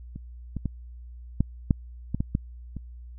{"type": "clicks", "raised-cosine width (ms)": 5, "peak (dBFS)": [-24, -18, -15, -9, -7, -14, -13, -11, -22], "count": 9, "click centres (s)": [0.16, 0.567, 0.657, 1.406, 1.708, 2.146, 2.205, 2.351, 2.767], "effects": ["added 60 Hz sine -40 dBFS peak until 3.18 s"]}